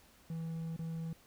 triangle tone with dropouts, 163.5 Hz, E3, 14 cents flat, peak -35 dBFS, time 0.3-1.13 s, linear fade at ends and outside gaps 2 ms, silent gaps 0.764-0.791 s, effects pink hiss -63 dBFS RMS until 1.26 s

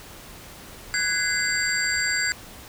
sine tone cluster, 1493 / 1651 / 2049 / 4694 / 7430 Hz, F#6 / G#6 / C7 / D8 / A#8, +15 / -11 / -37 / -2 / -7 cents, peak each -28 dBFS, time 0.94-2.32 s, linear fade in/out 0 ms, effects pink hiss -43 dBFS RMS until 2.68 s

